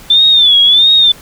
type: tone with vibrato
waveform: sine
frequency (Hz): 3520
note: A7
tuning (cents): 0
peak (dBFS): -4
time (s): 0.1-1.12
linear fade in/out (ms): 5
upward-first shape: sine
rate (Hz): 1.5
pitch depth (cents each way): 110
effects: pink hiss -36 dBFS RMS until 1.21 s